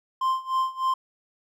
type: tone with tremolo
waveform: triangle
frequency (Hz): 1046.5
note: C6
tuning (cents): 0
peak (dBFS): -18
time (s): 0.21-0.94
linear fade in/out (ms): 5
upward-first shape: sine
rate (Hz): 3.3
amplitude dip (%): 90
effects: none